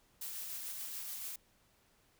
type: noise with tremolo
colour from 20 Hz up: blue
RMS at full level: -42 dBFS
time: 0.21-1.36 s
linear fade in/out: 5 ms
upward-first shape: sine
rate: 6.9 Hz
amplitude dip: 25%
effects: pink hiss -70 dBFS RMS until 2.19 s